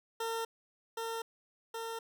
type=tone with echo; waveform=20% pulse; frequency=455.1 Hz; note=A#4; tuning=42 cents flat; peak=-29 dBFS; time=0.2-0.45 s; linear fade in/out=5 ms; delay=770 ms; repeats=2; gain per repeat=-2 dB; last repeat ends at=1.99 s; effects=none